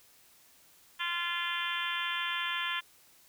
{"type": "harmonic tone", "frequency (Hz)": 345.7, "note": "F4", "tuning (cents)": -18, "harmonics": [3, 4, 5, 6, 7, 8, 9, 10], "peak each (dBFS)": [-38, -40, -37, -41, -41, -41, -38, -41], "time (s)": [0.99, 2.81], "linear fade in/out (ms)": 20, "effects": ["white hiss -61 dBFS RMS until 3.28 s"]}